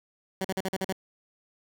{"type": "tone bursts", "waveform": "15% pulse", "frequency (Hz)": 189.9, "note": "F#3", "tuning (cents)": 45, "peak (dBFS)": -21, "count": 7, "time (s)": [0.41, 0.926], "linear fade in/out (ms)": 2, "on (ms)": 36, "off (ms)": 44, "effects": []}